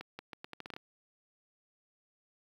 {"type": "accelerating click train", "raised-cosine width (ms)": 0.3, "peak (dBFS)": -26, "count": 10, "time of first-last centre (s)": [0.01, 0.764], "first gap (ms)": 180, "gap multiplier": 0.79, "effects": ["high-pass 80 Hz 12 dB/octave", "9-bit"]}